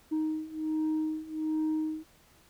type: beating tone pair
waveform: sine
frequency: 311.4 / 312.7 Hz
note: D#4 / D#4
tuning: +2 / +9 cents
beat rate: 1.3 Hz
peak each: -31 / -29 dBFS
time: 0.11-2.04 s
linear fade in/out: 20 ms
effects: tanh soft clip ceiling -25 dBFS + pink hiss -61 dBFS RMS until 2.49 s